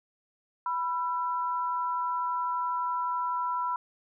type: tone pair together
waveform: sine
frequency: 987.8 / 1344.1 Hz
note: B5 / E6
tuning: 0 / +33 cents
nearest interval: perfect fourth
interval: 533 cents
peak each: -28 / -34 dBFS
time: 0.66-3.76 s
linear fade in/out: 2 ms
effects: none